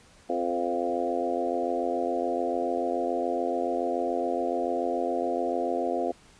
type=harmonic tone with a mistuned harmonic; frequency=87 Hz; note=F2; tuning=6 cents flat; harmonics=3 / 4 / 5 / 6 / 7 / 8 / 9; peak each=-34 / -32 / -34 / -32 / -36 / -30 / -41 dBFS; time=0.29-6.12 s; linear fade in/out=10 ms; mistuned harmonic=6; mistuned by=-19 cents; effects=pink hiss -56 dBFS RMS until 6.39 s + resampled to 22050 Hz